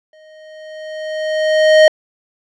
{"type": "tone with exponential growth", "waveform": "square", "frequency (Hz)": 622.3, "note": "D#5", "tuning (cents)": 0, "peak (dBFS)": -4, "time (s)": [0.13, 1.88], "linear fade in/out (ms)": 2, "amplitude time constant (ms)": 380, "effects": ["low-pass 4000 Hz 12 dB/octave"]}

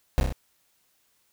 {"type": "noise with echo", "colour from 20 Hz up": "brown", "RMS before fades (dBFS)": -18, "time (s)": [0.18, 0.2], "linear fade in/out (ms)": 0, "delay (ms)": 31, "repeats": 4, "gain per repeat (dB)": -3, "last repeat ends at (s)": 0.324, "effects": ["white hiss -68 dBFS RMS until 1.32 s"]}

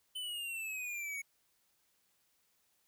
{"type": "exponential sweep", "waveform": "square", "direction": "down", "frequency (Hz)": [3045, 2213], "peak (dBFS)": -39, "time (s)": [0.15, 1.22], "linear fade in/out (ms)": 10, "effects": ["white hiss -75 dBFS RMS until 2.87 s"]}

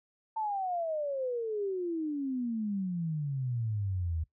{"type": "exponential sweep", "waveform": "sine", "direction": "down", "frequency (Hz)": [898, 77.78], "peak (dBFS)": -30, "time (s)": [0.36, 4.24], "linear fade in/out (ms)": 10, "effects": ["noise-tail reverb RT60 0.1 s tail -18 dB re dry"]}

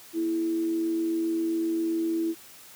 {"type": "tone with frequency modulation", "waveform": "sine", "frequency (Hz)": 329.6, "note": "E4", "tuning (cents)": 0, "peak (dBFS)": -24, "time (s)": [0.13, 2.35], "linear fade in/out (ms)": 50, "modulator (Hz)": 92.4, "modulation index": 0.22, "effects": ["white hiss -49 dBFS RMS until 2.75 s", "high-pass 80 Hz 12 dB/octave"]}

